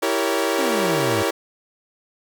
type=chord; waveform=sawtooth; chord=E diminished seventh; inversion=none; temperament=equal with one note detuned; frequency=329.6 / 392 / 466.2 / 562.1 Hz; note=E4 / G4 / Bb4 / Db5; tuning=0 / 0 / 0 / +24 cents; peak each=-21 dBFS; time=0.02-1.31 s; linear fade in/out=10 ms
type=exponential sweep; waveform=sawtooth; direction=down; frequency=288.9 to 98.4 Hz; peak=-21 dBFS; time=0.58-1.23 s; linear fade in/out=10 ms
effects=none